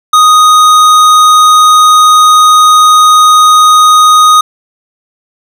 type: tone with tanh clipping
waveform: sine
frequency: 1244.5 Hz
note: D#6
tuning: in tune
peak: -3 dBFS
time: 0.13-4.41 s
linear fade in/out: 5 ms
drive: 17 dB
effects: none